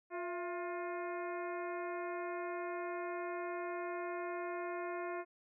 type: harmonic tone with a mistuned harmonic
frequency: 354 Hz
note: F4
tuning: 23 cents sharp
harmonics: 1 / 2 / 3 / 4 / 5 / 6 / 7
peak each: -41 / -43 / -46 / -50 / -52 / -53 / -56 dBFS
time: 0.1-5.25 s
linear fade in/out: 50 ms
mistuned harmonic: 2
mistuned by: -72 cents
effects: none